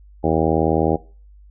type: harmonic tone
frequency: 79.9 Hz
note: D#2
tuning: 47 cents sharp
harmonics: 1 / 2 / 3 / 4 / 5 / 6 / 7 / 8 / 9 / 10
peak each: -25 / -24 / -25 / -22 / -23 / -24 / -25 / -28 / -28 / -26 dBFS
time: 0.23-0.97 s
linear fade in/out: 20 ms
effects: noise-tail reverb RT60 0.4 s tail -21 dB re dry + added 50 Hz sine -43 dBFS peak until 1.5 s